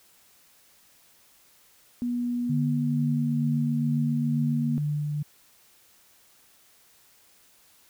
sine tone with pitch glide, 242.5 to 235.5 Hz, B3 to A#3, -31 to +18 cents, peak -25 dBFS, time 2.02-4.78 s, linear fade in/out 0 ms, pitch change -51 cents, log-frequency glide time 2.63-3.43 s
sine tone with tremolo, 148.1 Hz, D3, 15 cents sharp, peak -24 dBFS, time 2.49-5.23 s, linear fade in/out 10 ms, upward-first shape sine, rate 2.2 Hz, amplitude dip 25%
effects white hiss -59 dBFS RMS until 7.89 s

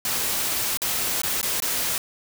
white noise with dropouts, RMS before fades -25 dBFS, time 0.05-1.98 s, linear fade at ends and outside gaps 1 ms, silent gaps 0.772-0.818 / 1.218-1.234 / 1.414-1.429 / 1.602-1.622 s, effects none

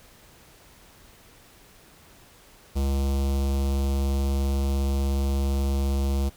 square tone with notch filter, 68.6 Hz, C#2, 17 cents flat, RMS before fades -24 dBFS, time 2.75-6.3 s, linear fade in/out 20 ms, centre 1700 Hz, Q 0.63, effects pink hiss -53 dBFS RMS until 6.36 s

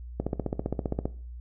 click train, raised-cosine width 2 ms, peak -14 dBFS, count 14, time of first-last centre 0.2-1.055 s, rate 15.2 Hz, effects noise-tail reverb RT60 0.4 s tail -17 dB re dry + added 60 Hz sine -38 dBFS peak until 1.4 s

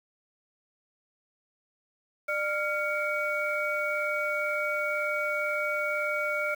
sine tone cluster, 599 / 1392 / 2249 Hz, D5 / F6 / C#7, +34 / -6 / +24 cents, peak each -31 dBFS, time 2.28-6.55 s, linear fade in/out 10 ms, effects 8-bit

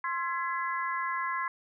harmonic tone with a mistuned harmonic, 336.3 Hz, E4, 35 cents sharp, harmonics 3 / 4 / 5 / 6, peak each -31 / -40 / -36 / -38 dBFS, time 0.04-1.48 s, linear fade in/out 2 ms, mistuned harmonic 3, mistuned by +73 cents, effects none

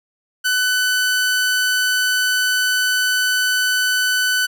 sawtooth tone, 1500 Hz, F#6, 23 cents sharp, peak -12 dBFS, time 0.44-4.47 s, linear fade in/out 20 ms, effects none

